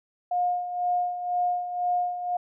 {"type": "tone with tremolo", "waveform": "sine", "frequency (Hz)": 714, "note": "F5", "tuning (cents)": 38, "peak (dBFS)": -21, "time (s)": [0.31, 2.37], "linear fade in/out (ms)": 5, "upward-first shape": "sine", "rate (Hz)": 2, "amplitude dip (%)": 65, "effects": []}